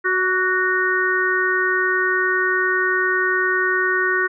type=harmonic tone with a mistuned harmonic; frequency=370 Hz; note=F#4; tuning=in tune; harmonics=1 / 3 / 4 / 5; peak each=-23 / -25 / -20 / -21 dBFS; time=0.04-4.28 s; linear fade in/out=20 ms; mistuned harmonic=3; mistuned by=+27 cents; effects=none